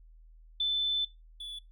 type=tone pair in turn; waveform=sine / triangle; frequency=3520 / 3446 Hz; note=A7 / A7; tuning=0 / -37 cents; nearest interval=unison; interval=37 cents; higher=first; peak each=-26 / -37 dBFS; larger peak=first; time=0.6-1.05 / 1.4-1.59 s; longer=first; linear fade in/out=5 ms; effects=noise-tail reverb RT60 0.2 s tail -19 dB re dry + added 40 Hz sine -52 dBFS peak until 1.71 s